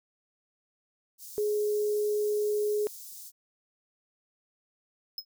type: high-pass noise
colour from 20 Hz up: white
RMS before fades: -45 dBFS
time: 1.18-3.32 s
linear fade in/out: 50 ms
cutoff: 5000 Hz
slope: 24 dB/octave
type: tone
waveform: sine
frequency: 419.3 Hz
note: G#4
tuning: 17 cents sharp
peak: -25 dBFS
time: 1.38-2.87 s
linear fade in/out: 0 ms
type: tone with exponential decay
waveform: square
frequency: 5130 Hz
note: E8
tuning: 48 cents flat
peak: -30 dBFS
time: 5.18-5.25 s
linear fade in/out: 2 ms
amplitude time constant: 15 ms
effects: none